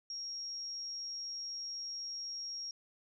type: tone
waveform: sine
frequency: 5588 Hz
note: F8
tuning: in tune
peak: -39 dBFS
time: 0.1-2.71 s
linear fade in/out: 2 ms
effects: none